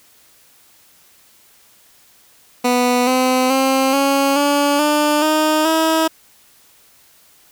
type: tone with pitch steps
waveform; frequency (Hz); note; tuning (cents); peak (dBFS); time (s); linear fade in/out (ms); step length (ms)
15% pulse; 246.9 / 256.3 / 266.2 / 276.3 / 286.9 / 297.9 / 309.3 / 321.1; B3 / C4 / C4 / C#4 / D4 / D4 / D#4 / E4; 0 / -36 / +30 / -6 / -40 / +25 / -10 / -45; -7; 2.64-6.08; 10; 430
effects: white hiss -51 dBFS RMS until 7.51 s